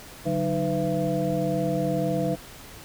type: tone cluster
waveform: sine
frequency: 145.1 / 186.9 / 309.5 / 501 / 672 Hz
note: D3 / F#3 / D#4 / B4 / E5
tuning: -21 / +18 / -9 / +25 / +33 cents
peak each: -29 dBFS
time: 0.25-2.36 s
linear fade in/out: 20 ms
effects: pink hiss -44 dBFS RMS until 2.84 s